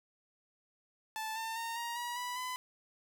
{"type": "tone with pitch steps", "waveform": "sawtooth", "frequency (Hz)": [877, 897.5, 918.5, 939.9, 961.9, 984.4, 1007.4], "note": ["A5", "A5", "A#5", "A#5", "B5", "B5", "B5"], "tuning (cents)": [-6, 34, -26, 14, -46, -6, 34], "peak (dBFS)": -33, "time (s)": [1.16, 2.56], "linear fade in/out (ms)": 0, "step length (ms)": 200, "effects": []}